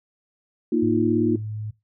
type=chord; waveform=sine; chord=Bb suspended fourth; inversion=none; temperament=equal; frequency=233.1 / 311.1 / 349.2 Hz; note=Bb3 / Eb4 / F4; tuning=0 / 0 / 0 cents; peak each=-22 dBFS; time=0.72-1.36 s; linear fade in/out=5 ms
type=tone with pitch glide; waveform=sine; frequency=108.5 to 107.13 Hz; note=A2 to A2; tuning=-24 to -46 cents; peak=-28 dBFS; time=0.82-1.71 s; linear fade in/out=10 ms; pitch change=-22 cents; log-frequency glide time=1-1.55 s
effects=noise-tail reverb RT60 0.2 s tail -18 dB re dry